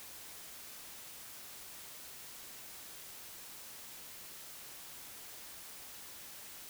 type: silence
effects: white hiss -50 dBFS RMS until 6.69 s